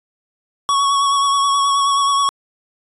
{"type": "tone with vibrato", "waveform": "square", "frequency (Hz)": 1115, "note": "C#6", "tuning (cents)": 10, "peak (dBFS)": -14, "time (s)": [0.69, 2.29], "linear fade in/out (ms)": 0, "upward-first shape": "sine", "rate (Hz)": 9.4, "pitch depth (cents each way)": 23, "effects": ["resampled to 24000 Hz"]}